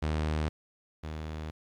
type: tone pair in turn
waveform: sawtooth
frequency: 77.2 / 77.83 Hz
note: D#2 / D#2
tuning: -13 / +1 cents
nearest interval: unison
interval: 14 cents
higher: second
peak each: -24 / -32 dBFS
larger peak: first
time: 0.02-0.49 / 1.03-1.51 s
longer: second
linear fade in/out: 10 ms
effects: low-pass 5000 Hz 12 dB/octave + 11-bit